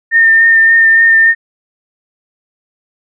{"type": "tone with vibrato", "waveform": "sine", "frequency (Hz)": 1814, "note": "A#6", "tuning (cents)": -48, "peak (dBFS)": -4, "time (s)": [0.11, 1.35], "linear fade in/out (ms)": 50, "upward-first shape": "triangle", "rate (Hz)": 3.5, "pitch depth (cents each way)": 19, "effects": []}